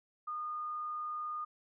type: tone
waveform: sine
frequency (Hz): 1223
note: D#6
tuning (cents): -30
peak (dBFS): -36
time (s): 0.27-1.45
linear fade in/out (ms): 10
effects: none